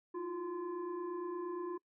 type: tone with frequency modulation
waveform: sine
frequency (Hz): 354.8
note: F4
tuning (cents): +27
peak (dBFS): -37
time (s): 0.14-1.78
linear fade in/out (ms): 10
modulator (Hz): 681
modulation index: 0.74
effects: noise-tail reverb RT60 0.1 s tail -24 dB re dry